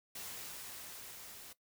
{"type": "noise with level ramp", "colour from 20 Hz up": "white", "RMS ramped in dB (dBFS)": [-45, -52], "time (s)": [0.15, 1.53], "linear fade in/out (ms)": 5, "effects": ["noise-tail reverb RT60 0.1 s tail -17 dB re dry"]}